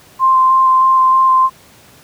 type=tone with vibrato; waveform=sine; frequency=1046.5 Hz; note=C6; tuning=in tune; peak=-7 dBFS; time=0.19-1.5 s; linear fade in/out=50 ms; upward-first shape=square; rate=3.2 Hz; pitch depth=8 cents each way; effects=pink hiss -44 dBFS RMS until 2.03 s + high-pass 80 Hz 12 dB/octave